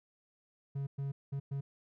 triangle tone bursts at uneven times, 138.59 Hz, C#3, in tune, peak -32 dBFS, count 4, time 0.75-0.87 / 0.98-1.12 / 1.32-1.4 / 1.51-1.61 s, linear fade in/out 10 ms, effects none

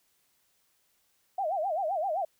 sine tone with vibrato, 700 Hz, F5, 4 cents sharp, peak -27 dBFS, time 1.38-2.25 s, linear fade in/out 5 ms, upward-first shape sine, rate 7.7 Hz, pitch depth 240 cents each way, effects white hiss -71 dBFS RMS until 2.39 s

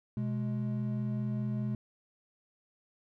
triangle tone pair together, 125.08 / 210 Hz, B2 / G#3, +22 / +19 cents, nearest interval major sixth, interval 897 cents, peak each -31 / -32 dBFS, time 0.17-1.75 s, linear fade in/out 2 ms, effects none

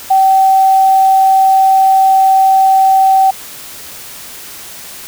sine tone, 769 Hz, G5, 33 cents flat, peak -5 dBFS, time 0.1-3.31 s, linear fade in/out 10 ms, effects white hiss -30 dBFS RMS until 5.07 s

